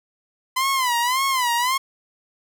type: tone with vibrato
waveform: sawtooth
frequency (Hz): 1014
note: B5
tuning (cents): +45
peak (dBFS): -15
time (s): 0.56-1.78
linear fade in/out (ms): 10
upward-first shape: sine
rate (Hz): 1.8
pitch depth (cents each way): 130
effects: none